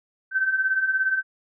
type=beating tone pair; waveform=sine; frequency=1528 / 1545 Hz; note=G6 / G6; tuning=-45 / -26 cents; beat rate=17 Hz; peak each=-27 / -21 dBFS; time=0.31-1.23 s; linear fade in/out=50 ms; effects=none